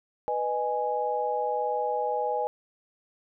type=chord; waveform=sine; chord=G# minor; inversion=first; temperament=equal with one note detuned; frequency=493.9 / 615.5 / 830.6 Hz; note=B4 / D#5 / G#5; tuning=0 / -19 / 0 cents; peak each=-30 / -32 / -28 dBFS; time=0.28-2.47 s; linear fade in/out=0 ms; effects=none